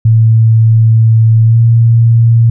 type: tone with pitch glide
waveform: sine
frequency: 112.3 to 115.46 Hz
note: A2 to A#2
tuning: +36 to -16 cents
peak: -3 dBFS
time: 0.05-2.5 s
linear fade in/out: 5 ms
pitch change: +48 cents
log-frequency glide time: 1.45-1.58 s
effects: none